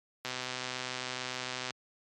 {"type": "click train", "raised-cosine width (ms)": 0.2, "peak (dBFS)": -18, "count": 186, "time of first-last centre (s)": [0.25, 1.707], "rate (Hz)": 127, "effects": ["high-pass 100 Hz 12 dB/octave", "MP3 64 kbps"]}